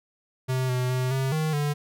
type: tone with pitch steps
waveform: square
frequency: 129.3 / 126.2 / 127.8 / 133.3 / 156.3 / 146.5 Hz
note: C3 / B2 / C3 / C3 / D#3 / D3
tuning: -20 / +38 / -40 / +33 / +8 / -4 cents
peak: -24 dBFS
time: 0.48-1.74 s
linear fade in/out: 20 ms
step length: 210 ms
effects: none